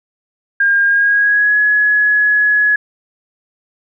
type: tone with pitch glide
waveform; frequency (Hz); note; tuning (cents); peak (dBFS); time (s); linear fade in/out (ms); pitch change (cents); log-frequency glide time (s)
sine; 1612 to 1688.2; G6 to G#6; +48 to +28; -9; 0.6-2.76; 5; +80; 0.85-1.59
effects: none